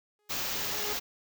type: tone with exponential growth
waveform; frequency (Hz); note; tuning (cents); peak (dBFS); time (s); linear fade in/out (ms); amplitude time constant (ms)
sawtooth; 417.6; G#4; +10; -30; 0.19-0.93; 1; 160
type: band-stop noise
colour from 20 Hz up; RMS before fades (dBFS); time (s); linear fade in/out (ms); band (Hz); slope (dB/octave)
white; -33; 0.29-1; 20; 7000 to 14000; 48
effects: none